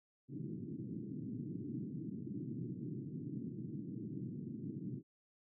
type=band-pass noise; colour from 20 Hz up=pink; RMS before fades=-44 dBFS; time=0.28-5.03 s; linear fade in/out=50 ms; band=120 to 340 Hz; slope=48 dB/octave; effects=none